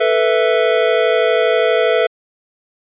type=chord; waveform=square; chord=A suspended second; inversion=none; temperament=equal with one note detuned; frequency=441.5 / 493.9 / 659.3 Hz; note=A4 / B4 / E5; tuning=+6 / 0 / 0 cents; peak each=-17 dBFS; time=0-2.07 s; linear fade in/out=10 ms; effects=resampled to 8000 Hz